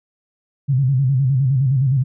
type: tone with vibrato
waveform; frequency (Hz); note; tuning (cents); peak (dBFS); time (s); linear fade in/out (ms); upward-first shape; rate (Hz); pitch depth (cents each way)
sine; 133.1; C3; +30; -13; 0.68-2.04; 20; square; 9.7; 90
effects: none